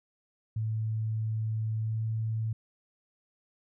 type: tone with pitch glide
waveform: sine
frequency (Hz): 110 to 111.09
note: A2 to A2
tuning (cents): 0 to +17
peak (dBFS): -28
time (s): 0.56-2.53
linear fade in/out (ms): 5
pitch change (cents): +17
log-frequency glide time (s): 1.79-2.02
effects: none